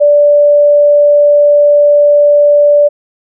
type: tone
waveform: sine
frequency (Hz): 584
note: D5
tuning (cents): -10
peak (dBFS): -3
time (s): 0-2.89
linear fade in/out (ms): 20
effects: none